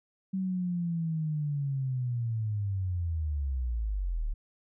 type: linear sweep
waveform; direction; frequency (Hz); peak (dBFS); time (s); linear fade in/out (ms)
sine; down; 191.9 to 34.43; -28; 0.33-4.34; 10
effects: none